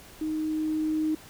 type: tone with level ramp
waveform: sine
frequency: 311.3 Hz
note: D#4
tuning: 1 cent sharp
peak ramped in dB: -27 to -23 dBFS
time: 0.21-1.15 s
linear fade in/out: 5 ms
effects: pink hiss -49 dBFS RMS until 1.29 s